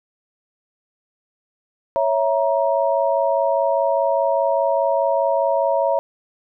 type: chord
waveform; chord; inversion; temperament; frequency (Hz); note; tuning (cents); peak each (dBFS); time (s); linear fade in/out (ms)
sine; A# diminished; first; equal with one note detuned; 554.4 / 659.3 / 944.3; C#5 / E5 / A#5; 0 / 0 / +22; -19 / -20 / -22; 1.96-5.99; 0
effects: none